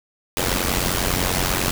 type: noise with amplitude modulation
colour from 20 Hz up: pink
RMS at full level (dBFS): -18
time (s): 0.37-1.71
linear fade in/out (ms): 0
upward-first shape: sine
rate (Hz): 90.1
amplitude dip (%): 80
effects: none